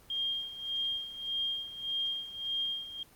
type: tone with tremolo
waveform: sine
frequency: 3215 Hz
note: G7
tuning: 43 cents sharp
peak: -29 dBFS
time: 0.1-3.03 s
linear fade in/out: 2 ms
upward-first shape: sine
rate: 1.7 Hz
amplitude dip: 75%
effects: pink hiss -59 dBFS RMS until 3.15 s + Opus 24 kbps